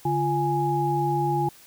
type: tone cluster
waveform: sine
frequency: 144.1 / 346.5 / 831 Hz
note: D3 / F4 / G#5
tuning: -33 / -14 / +1 cents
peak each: -26 / -27 / -24 dBFS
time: 0.05-1.49 s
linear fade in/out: 5 ms
effects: white hiss -51 dBFS RMS until 1.66 s